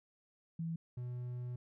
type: tone pair in turn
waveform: sine / triangle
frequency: 164.81 / 123.25 Hz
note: E3 / B2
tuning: 0 / -3 cents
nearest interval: perfect fourth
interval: 503 cents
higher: first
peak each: -36 / -37 dBFS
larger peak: first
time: 0.59-0.76 / 0.97-1.56 s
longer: second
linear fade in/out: 5 ms
effects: none